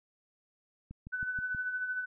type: click train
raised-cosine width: 5 ms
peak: -32 dBFS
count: 5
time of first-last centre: 0.91-1.548 s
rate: 6.27 Hz
type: tone with tremolo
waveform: sine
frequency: 1501 Hz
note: F#6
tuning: 24 cents sharp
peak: -30 dBFS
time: 1.12-2.06 s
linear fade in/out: 20 ms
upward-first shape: sine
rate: 13 Hz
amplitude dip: 50%
effects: none